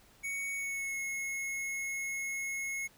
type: tone with pitch glide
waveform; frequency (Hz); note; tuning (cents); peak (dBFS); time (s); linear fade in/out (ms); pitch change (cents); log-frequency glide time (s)
square; 2231 to 2175; C#7 to C#7; +11 to -33; -35; 0.23-2.88; 20; -44; 0.55-0.98
effects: pink hiss -62 dBFS RMS until 2.97 s